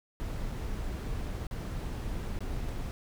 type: noise with dropouts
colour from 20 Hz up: brown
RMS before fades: -35 dBFS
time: 0.2-2.91 s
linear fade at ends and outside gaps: 0 ms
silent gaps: 0.516-0.52 / 1.468-1.511 / 2.389-2.406 / 2.687-2.691 s
effects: none